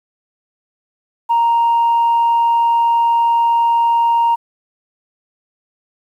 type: tone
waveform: sine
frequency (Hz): 932.3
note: A#5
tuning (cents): 0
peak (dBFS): -9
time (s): 1.29-4.36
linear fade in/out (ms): 20
effects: tanh soft clip ceiling -8 dBFS + 8-bit